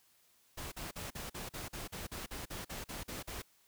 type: noise bursts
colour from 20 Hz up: pink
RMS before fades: -43 dBFS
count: 15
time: 0.57-3.422 s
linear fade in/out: 10 ms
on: 150 ms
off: 43 ms
effects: white hiss -69 dBFS RMS until 3.67 s